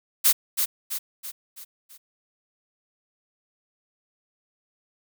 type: noise with echo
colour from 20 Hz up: blue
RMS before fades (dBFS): -17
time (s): 0.24-0.33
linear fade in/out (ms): 20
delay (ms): 330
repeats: 5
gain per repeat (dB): -6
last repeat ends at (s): 1.98
effects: none